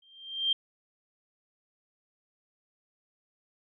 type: tone with exponential growth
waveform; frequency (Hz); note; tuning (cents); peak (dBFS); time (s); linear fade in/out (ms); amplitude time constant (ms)
sine; 3172; G7; +20; -21; 0.02-0.53; 5; 110
effects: none